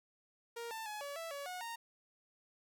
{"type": "tone with pitch steps", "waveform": "sawtooth", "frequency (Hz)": [467.8, 890, 845, 569, 660, 566, 728, 926], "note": ["A#4", "A5", "G#5", "C#5", "E5", "C#5", "F#5", "A#5"], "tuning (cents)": [6, 20, 30, 45, 2, 36, -28, -12], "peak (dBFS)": -38, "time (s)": [0.56, 1.76], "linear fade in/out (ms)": 10, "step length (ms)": 150, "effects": []}